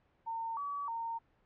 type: tone with pitch steps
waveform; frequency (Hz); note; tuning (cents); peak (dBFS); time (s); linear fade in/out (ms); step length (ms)
sine; 910 / 1141 / 918; A#5 / C#6 / A#5; -42 / +50 / -27; -35; 0.26-1.19; 20; 310
effects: pink hiss -71 dBFS RMS until 1.45 s + low-pass 2000 Hz 12 dB/octave